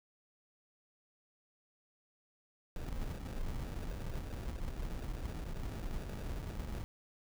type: noise with sample-and-hold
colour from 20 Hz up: brown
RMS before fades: -40 dBFS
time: 2.76-6.84 s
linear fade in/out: 2 ms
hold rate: 1050 Hz
effects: none